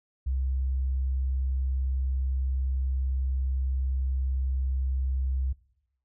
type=tone; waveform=sine; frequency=65.6 Hz; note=C2; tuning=5 cents sharp; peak=-25 dBFS; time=0.26-5.53 s; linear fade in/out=10 ms; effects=noise-tail reverb RT60 0.8 s tail -21 dB re dry